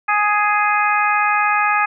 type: harmonic tone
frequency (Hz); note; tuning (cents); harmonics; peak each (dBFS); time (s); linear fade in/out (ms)
416.6; G#4; +5; 2 / 3 / 4 / 5 / 6; -19 / -18 / -21 / -24 / -22; 0.08-1.86; 10
effects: none